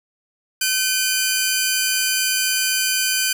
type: tone pair together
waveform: 10% pulse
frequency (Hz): 1529.5 / 2428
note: G6 / D#7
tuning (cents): -43 / -43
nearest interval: minor sixth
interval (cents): 800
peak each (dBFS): -12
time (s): 0.61-3.33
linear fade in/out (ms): 5
effects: none